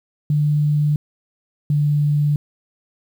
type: tone pair in turn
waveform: sine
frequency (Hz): 148.6 / 147.15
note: D3 / D3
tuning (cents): +21 / +4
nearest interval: unison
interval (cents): 17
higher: first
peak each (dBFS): -14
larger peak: neither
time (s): 0.3-0.96 / 1.7-2.36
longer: neither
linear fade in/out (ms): 2
effects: 8-bit